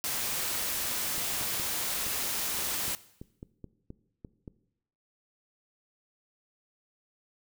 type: noise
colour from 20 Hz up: white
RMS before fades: -32 dBFS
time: 0.04-2.95 s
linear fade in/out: 0 ms
type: clicks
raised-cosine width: 3 ms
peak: -29 dBFS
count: 11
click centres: 1.181 / 1.413 / 1.598 / 2.066 / 2.881 / 3.215 / 3.429 / 3.643 / 3.904 / 4.248 / 4.478 s
effects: noise-tail reverb RT60 0.8 s tail -18 dB re dry